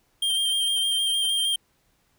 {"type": "tone with vibrato", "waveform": "square", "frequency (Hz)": 3178, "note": "G7", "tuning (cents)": 23, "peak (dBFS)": -22, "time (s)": [0.22, 1.56], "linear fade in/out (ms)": 5, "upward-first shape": "square", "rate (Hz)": 6.5, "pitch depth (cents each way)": 14, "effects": ["pink hiss -67 dBFS RMS until 2.18 s"]}